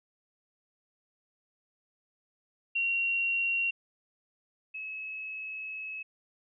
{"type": "tone pair in turn", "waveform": "sine", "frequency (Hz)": [2748, 2579], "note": ["F7", "E7"], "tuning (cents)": [-29, -39], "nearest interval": "minor second", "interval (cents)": 110, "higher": "first", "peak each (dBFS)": [-26, -36], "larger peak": "first", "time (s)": [[2.75, 3.71], [4.74, 6.03]], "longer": "second", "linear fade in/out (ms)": 10, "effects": []}